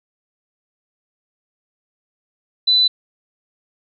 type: tone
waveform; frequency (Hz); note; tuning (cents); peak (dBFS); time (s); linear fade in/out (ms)
sine; 3996; B7; +20; -11; 2.67-2.88; 10
effects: none